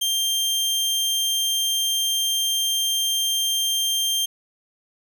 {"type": "tone", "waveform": "sawtooth", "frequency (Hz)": 3175, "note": "G7", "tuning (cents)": 21, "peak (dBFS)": -17, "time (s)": [0.01, 4.26], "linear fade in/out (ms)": 10, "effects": []}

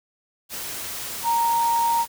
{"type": "tone in noise", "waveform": "sine", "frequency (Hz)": 931, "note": "A#5", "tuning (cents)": -2, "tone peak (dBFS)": -18, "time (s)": [1.23, 2.06], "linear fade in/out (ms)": 50, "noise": "white", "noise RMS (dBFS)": -32, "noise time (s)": [0.49, 2.08], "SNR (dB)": 11, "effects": []}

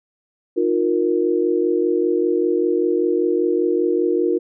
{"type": "chord", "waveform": "sine", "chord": "Eb suspended second", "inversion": "none", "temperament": "equal with one note detuned", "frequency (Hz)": [311.1, 356.2, 466.2], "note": ["Eb4", "F4", "Bb4"], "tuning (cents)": [0, 34, 0], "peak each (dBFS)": [-22, -18, -21], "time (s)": [0.56, 4.39], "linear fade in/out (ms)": 20, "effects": []}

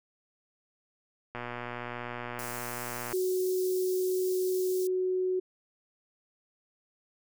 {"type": "click train", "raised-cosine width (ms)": 0.5, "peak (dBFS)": -22, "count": 216, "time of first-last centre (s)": [1.35, 3.127], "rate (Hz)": 121}
{"type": "high-pass noise", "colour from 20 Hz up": "white", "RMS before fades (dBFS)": -42, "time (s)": [2.39, 4.87], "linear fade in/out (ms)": 0, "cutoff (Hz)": 4700, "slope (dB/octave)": 24}
{"type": "tone", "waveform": "sine", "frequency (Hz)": 370, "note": "F#4", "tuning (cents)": 0, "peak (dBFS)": -26, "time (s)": [3.13, 5.4], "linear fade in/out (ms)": 10}
{"effects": []}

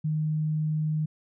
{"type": "tone", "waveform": "sine", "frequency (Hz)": 154.5, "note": "D#3", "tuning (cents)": -12, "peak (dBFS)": -24, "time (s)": [0.04, 1.06], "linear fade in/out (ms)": 10, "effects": []}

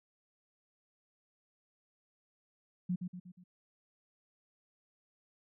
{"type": "tone with echo", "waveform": "sine", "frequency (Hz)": 180, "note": "F#3", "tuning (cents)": -47, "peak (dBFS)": -30, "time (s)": [2.89, 2.96], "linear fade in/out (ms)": 10, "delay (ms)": 120, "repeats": 4, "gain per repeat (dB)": -6, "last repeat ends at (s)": 3.44, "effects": []}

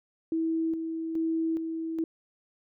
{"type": "tone with tremolo", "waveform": "sine", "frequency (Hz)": 325.1, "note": "E4", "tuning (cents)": -24, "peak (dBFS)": -25, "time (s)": [0.32, 2.04], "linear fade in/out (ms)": 2, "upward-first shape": "square", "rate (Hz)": 1.2, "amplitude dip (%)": 45, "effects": []}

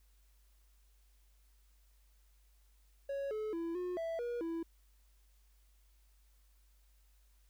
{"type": "tone with pitch steps", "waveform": "triangle", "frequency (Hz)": [555, 430.8, 334.1, 359.9, 660, 478.7, 331.2], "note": ["C#5", "A4", "E4", "F#4", "E5", "A#4", "E4"], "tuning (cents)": [2, -37, 23, -48, 2, 46, 8], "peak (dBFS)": -34, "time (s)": [3.09, 4.63], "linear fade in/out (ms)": 5, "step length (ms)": 220, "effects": ["added 50 Hz sine -64 dBFS peak until 7.49 s", "white hiss -75 dBFS RMS until 7.49 s"]}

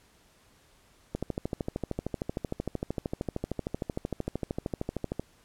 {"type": "click train", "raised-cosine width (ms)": 2, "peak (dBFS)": -17, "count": 54, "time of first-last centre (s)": [1.15, 5.196], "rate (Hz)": 13.1, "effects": ["pink hiss -62 dBFS RMS until 5.44 s", "low-pass 12000 Hz 12 dB/octave"]}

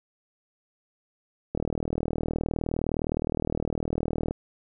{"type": "click train", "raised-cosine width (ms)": 2, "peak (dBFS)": -14, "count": 110, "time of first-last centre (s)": [1.55, 4.309], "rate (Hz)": 39.5, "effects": []}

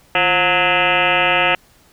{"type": "tone with frequency modulation", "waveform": "sine", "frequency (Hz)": 1661.2, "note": "G#6", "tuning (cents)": 0, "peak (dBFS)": -12, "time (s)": [0.15, 1.55], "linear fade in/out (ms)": 2, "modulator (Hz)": 188, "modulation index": 6.5, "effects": ["pink hiss -52 dBFS RMS until 1.92 s"]}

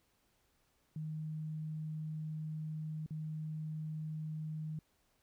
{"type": "tone with dropouts", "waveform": "sine", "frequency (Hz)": 155.56, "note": "D#3", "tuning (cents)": 0, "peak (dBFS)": -38, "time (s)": [0.96, 4.79], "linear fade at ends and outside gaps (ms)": 2, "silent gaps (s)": [3.062, 3.107], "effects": ["pink hiss -75 dBFS RMS until 5.22 s"]}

